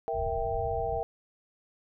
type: chord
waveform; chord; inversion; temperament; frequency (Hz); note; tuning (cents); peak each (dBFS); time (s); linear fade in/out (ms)
sine; E diminished; second; equal; 466.2 / 659.3 / 784; Bb4 / E5 / G5; 0 / 0 / 0; -33; 0.08-1.03; 0
type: low-pass noise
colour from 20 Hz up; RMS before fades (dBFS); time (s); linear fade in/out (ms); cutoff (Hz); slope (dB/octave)
pink; -37; 0.12-1.03; 50; 120; 24
effects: none